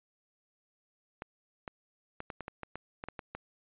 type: clicks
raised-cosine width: 0.5 ms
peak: -24 dBFS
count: 12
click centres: 1.221 / 1.678 / 2.204 / 2.302 / 2.407 / 2.481 / 2.633 / 2.756 / 3.039 / 3.086 / 3.192 / 3.35 s
effects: resampled to 8000 Hz